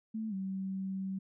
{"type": "tone with pitch glide", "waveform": "sine", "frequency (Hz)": [220, 191.52], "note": ["A3", "G3"], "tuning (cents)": [0, -40], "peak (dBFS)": -34, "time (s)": [0.14, 1.19], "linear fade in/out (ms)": 10, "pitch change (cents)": -240, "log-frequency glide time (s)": [0.29, 0.34], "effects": []}